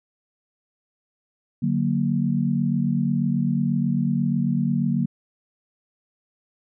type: chord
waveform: sine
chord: D augmented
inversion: none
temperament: equal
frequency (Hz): 146.83 / 185 / 233.1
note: D3 / F#3 / A#3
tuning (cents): 0 / 0 / 0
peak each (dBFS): -24 / -24 / -23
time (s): 1.62-5.06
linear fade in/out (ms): 10
effects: none